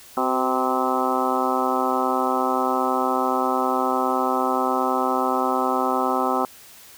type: harmonic tone with a mistuned harmonic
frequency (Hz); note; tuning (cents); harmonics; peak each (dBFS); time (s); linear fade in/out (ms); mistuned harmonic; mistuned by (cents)
129.5; C3; -17; 2 / 3 / 4 / 5 / 6 / 7 / 8 / 9 / 10; -27 / -28 / -29 / -31 / -25 / -31 / -27 / -31 / -27; 0.17-6.45; 2; 3; -36
effects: white hiss -46 dBFS RMS until 6.97 s